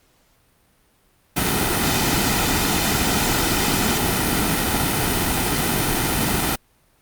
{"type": "noise with comb filter", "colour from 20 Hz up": "pink", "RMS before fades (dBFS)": -20, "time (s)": [1.36, 6.56], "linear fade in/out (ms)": 10, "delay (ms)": 1.8, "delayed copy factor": -0.5, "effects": ["pink hiss -60 dBFS RMS until 7.01 s", "Opus 48 kbps"]}